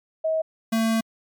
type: tone pair in turn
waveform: sine / square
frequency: 638 / 224.8 Hz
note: D#5 / A3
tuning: +43 / +37 cents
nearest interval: octave + tritone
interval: 1806 cents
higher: first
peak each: -20 dBFS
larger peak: neither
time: 0.24-0.42 / 0.72-1.01 s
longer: second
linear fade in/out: 10 ms
effects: MP3 96 kbps